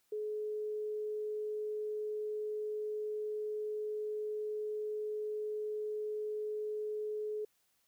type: tone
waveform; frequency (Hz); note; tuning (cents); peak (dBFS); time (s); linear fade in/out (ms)
sine; 425.2; G#4; +41; -35; 0.12-7.45; 5
effects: white hiss -75 dBFS RMS until 7.87 s